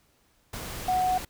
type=tone in noise; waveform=sine; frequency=738 Hz; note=F#5; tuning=5 cents flat; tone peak=-22 dBFS; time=0.88-1.18 s; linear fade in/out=5 ms; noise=pink; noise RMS=-37 dBFS; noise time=0.53-1.25 s; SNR=+12 dB; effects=pink hiss -66 dBFS RMS until 1.29 s

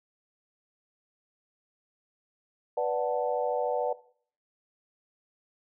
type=chord; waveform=sine; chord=B minor seventh; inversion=none; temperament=equal; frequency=493.9 / 587.3 / 740 / 880 Hz; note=B4 / D5 / F#5 / A5; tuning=0 / 0 / 0 / 0 cents; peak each=-29 / -30 / -32 / -35 dBFS; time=2.77-3.93 s; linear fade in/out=5 ms; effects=noise-tail reverb RT60 0.5 s tail -18 dB re dry

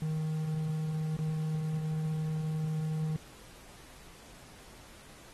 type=tone with dropouts; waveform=triangle; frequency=156.5 Hz; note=D#3; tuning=10 cents sharp; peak=-28 dBFS; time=0.02-3.16 s; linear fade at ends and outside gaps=0 ms; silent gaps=1.167-1.19 s; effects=pink hiss -54 dBFS RMS until 5.33 s + AAC 32 kbps

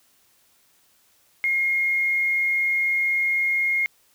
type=tone with quantisation; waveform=sine; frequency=2142 Hz; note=C7; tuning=40 cents sharp; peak=-19 dBFS; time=1.44-3.86 s; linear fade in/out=0 ms; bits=8; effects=white hiss -61 dBFS RMS until 4.14 s

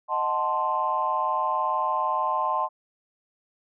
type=chord; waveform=sine; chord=D# diminished seventh; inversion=none; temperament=equal; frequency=622.3 / 740 / 880 / 1046.5 Hz; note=D#5 / F#5 / A5 / C6; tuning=0 / 0 / 0 / 0 cents; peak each=-31 / -31 / -27 / -25 dBFS; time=0.08-2.69 s; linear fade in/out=50 ms; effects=tanh soft clip ceiling -12 dBFS

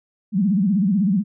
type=tone with vibrato; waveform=sine; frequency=195.8 Hz; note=G3; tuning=2 cents flat; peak=-15 dBFS; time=0.32-1.24 s; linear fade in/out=50 ms; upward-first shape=sine; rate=16 Hz; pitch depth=190 cents each way; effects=none

